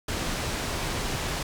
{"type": "low-pass noise", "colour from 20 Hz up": "pink", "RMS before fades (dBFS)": -30, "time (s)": [0.08, 1.43], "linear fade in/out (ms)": 5, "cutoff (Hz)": 8300, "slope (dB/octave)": 12, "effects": []}